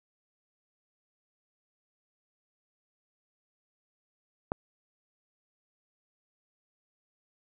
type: click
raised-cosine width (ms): 1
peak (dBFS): -15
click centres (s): 4.519
effects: none

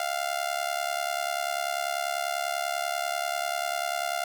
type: tone with amplitude modulation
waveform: sawtooth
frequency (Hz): 698.5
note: F5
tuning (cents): 0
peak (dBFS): -20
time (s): 0-4.24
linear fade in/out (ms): 2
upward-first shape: sine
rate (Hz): 70.2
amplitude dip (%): 85
effects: none

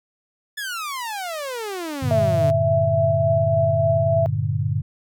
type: exponential sweep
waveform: sawtooth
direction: down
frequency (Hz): 1752 to 140.1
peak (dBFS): -23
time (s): 0.57-2.51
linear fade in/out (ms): 10
type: chord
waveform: sine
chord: G minor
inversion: none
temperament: equal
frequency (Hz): 98 / 116.54 / 146.83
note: G2 / Bb2 / D3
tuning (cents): 0 / 0 / 0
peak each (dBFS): -24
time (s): 2.02-4.82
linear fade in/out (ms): 10
type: tone with tremolo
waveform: sine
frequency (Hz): 663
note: E5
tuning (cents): +10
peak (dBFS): -16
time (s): 2.11-4.26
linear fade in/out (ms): 0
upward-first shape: triangle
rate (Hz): 3.5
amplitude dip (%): 30
effects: none

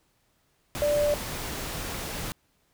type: tone in noise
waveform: sine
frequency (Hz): 587.3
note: D5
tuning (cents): 0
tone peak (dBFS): -21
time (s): 0.82-1.14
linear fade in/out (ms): 0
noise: pink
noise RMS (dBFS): -34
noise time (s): 0.75-2.32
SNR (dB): +10
effects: pink hiss -69 dBFS RMS until 2.73 s

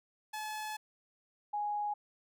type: tone pair in turn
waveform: sawtooth / sine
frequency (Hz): 858 / 830.2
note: A5 / G#5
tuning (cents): -44 / -1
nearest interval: minor second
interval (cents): 57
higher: first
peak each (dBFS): -34 / -32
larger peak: second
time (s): 0.33-0.77 / 1.53-1.94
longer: first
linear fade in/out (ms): 10
effects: none

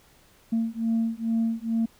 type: beating tone pair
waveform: sine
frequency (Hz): 226 / 228.3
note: A3 / A#3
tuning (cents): +47 / -36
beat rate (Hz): 2.3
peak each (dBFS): -25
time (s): 0.52-1.86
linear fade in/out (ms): 10
effects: tanh soft clip ceiling -18 dBFS + pink hiss -58 dBFS RMS until 1.99 s

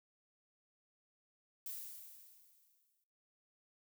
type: noise with exponential decay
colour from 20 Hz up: violet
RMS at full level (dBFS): -43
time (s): 1.66-3.04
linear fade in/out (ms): 2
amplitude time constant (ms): 300
effects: noise-tail reverb RT60 0.8 s tail -21 dB re dry

